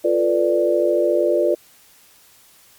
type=chord; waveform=sine; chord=B half-diminished seventh; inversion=second; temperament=equal; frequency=349.2 / 440 / 493.9 / 587.3 Hz; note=F4 / A4 / B4 / D5; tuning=0 / 0 / 0 / 0 cents; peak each=-19 / -24 / -21 / -18 dBFS; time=0.04-1.55 s; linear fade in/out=10 ms; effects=white hiss -51 dBFS RMS until 2.78 s + MP3 96 kbps